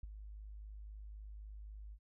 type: tone with ADSR envelope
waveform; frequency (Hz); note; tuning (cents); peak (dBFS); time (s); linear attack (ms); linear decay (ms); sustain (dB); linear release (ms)
sine; 51.91; G#1; 0; -39; 0.03-1.99; 5; 19; -8; 66
effects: none